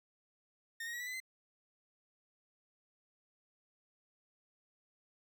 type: tone with pitch steps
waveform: 40% pulse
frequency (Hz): 1832 / 1874.8 / 1918.6 / 1963.5 / 2009 / 2056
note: A#6 / A#6 / A#6 / B6 / B6 / C7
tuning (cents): -31 / +9 / +49 / -11 / +29 / -31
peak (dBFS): -39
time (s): 0.8-1.202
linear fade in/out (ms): 5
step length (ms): 67
effects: none